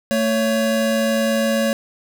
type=tone pair together; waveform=square; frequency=223.6 / 557.8 Hz; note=A3 / C#5; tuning=+28 / +11 cents; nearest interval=octave + major third; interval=1583 cents; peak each=-20 dBFS; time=0.11-1.73 s; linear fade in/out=0 ms; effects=none